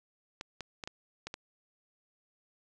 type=clicks; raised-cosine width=0.2 ms; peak=-22 dBFS; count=6; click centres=0.411 / 0.607 / 0.838 / 0.875 / 1.27 / 1.341 s; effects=resampled to 22050 Hz